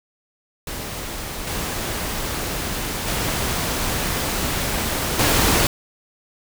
pink noise with level steps, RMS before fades -30 / -26 / -23 / -17 dBFS, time 0.67-5.67 s, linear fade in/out 2 ms, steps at 1.47 / 3.07 / 5.19 s, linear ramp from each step 5 ms, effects none

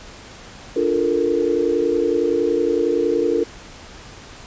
sine chord, Bb major seventh, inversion first, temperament equal with one note detuned, 293.7 / 349.2 / 435.4 / 466.2 Hz, D4 / F4 / A4 / Bb4, 0 / 0 / -18 / 0 cents, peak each -24 / -21 / -22 / -20 dBFS, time 0.76-3.44 s, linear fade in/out 5 ms, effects pink hiss -40 dBFS RMS until 4.46 s + resampled to 16000 Hz

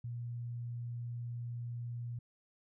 sine tone, 119.4 Hz, A#2, 42 cents sharp, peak -38 dBFS, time 0.04-2.19 s, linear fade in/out 5 ms, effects none

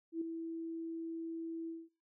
sine tone with ADSR envelope, 329 Hz, E4, 3 cents flat, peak -32 dBFS, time 0.12-1.89 s, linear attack 93 ms, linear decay 4 ms, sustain -7 dB, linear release 210 ms, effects noise-tail reverb RT60 0.4 s tail -25 dB re dry

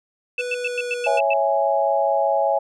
square tone with pitch glide, 492.5 to 486 Hz, B4 to B4, -5 to -28 cents, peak -26 dBFS, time 0.38-1.2 s, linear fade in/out 20 ms, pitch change -23 cents, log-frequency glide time 0.52-1.05 s
sine tone bursts, 2637 Hz, E7, in tune, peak -21 dBFS, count 8, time 0.38-1.336 s, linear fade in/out 2 ms, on 32 ms, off 100 ms
sine chord, C# minor, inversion none, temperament equal, 554.4 / 659.3 / 830.6 Hz, C#5 / E5 / G#5, 0 / 0 / 0 cents, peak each -21 dBFS, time 1.06-2.59 s, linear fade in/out 10 ms
effects resampled to 22050 Hz

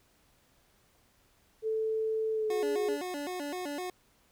sine tone with pitch glide, 440 to 416.3 Hz, A4 to G#4, 0 to +4 cents, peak -28 dBFS, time 1.62-2.98 s, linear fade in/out 50 ms, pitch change -96 cents, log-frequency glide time 2.33-2.72 s
25% pulse tone with vibrato, 324.1 Hz, E4, 29 cents flat, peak -31 dBFS, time 2.5-3.9 s, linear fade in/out 2 ms, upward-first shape square, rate 3.9 Hz, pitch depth 200 cents each way
effects pink hiss -67 dBFS RMS until 4.31 s

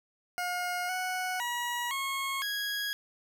20% pulse tone with pitch steps, 716 / 738 / 962 / 1089 / 1655 Hz, F5 / F#5 / B5 / C#6 / G#6, +43 / -5 / -46 / -31 / -6 cents, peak -26 dBFS, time 0.38-2.93 s, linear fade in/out 0 ms, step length 510 ms, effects none

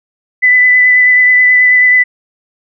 sine tone with vibrato, 1997 Hz, B6, 19 cents sharp, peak -4 dBFS, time 0.42-2.04 s, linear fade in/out 20 ms, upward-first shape triangle, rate 9.3 Hz, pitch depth 16 cents each way, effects none

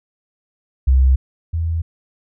sine tone pair in turn, 65.41 / 82.41 Hz, C2 / E2, 0 / 0 cents, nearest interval major third, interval 400 cents, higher second, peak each -9 / -17 dBFS, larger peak first, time 0.87-1.16 / 1.53-1.82 s, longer neither, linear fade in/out 10 ms, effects none

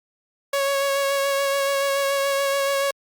sawtooth tone with vibrato, 554.4 Hz, C#5, in tune, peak -16 dBFS, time 0.53-2.91 s, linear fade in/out 5 ms, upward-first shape sine, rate 7 Hz, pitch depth 17 cents each way, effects Opus 48 kbps

